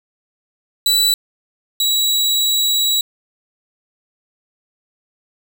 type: tone pair in turn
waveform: sawtooth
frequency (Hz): 3951 / 3894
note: B7 / B7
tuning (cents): 0 / -25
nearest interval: unison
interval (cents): 25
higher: first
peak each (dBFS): -9 / -11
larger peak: first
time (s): 0.86-1.14 / 1.8-3.01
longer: second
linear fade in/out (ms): 2
effects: none